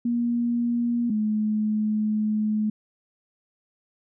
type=tone pair in turn; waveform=sine; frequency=237.6 / 213.8 Hz; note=A#3 / A3; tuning=+33 / -49 cents; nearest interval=major second; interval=182 cents; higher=first; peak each=-21 dBFS; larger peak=neither; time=0.05-1.1 / 1.1-2.7 s; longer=second; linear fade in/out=5 ms; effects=none